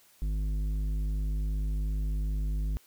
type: tone with tanh clipping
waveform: sine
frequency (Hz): 51.3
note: G#1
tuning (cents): -21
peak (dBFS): -29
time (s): 0.22-2.77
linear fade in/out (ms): 0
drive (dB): 10
effects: white hiss -61 dBFS RMS until 2.86 s